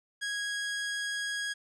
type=tone; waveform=sawtooth; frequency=1651 Hz; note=G#6; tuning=11 cents flat; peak=-28 dBFS; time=0.21-1.54 s; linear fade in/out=20 ms; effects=resampled to 22050 Hz + 11-bit